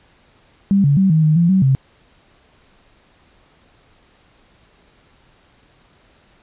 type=tone with pitch steps; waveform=sine; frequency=197.6 / 142 / 192 / 158.1 / 154.4 / 170.6 / 189.8 / 133.6 Hz; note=G3 / C#3 / G3 / D#3 / D#3 / F3 / F#3 / C3; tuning=+14 / +42 / -36 / +28 / -13 / -40 / +44 / +36 cents; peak=-10 dBFS; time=0.71-1.75 s; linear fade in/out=0 ms; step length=130 ms; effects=pink hiss -54 dBFS RMS until 6.42 s + resampled to 8000 Hz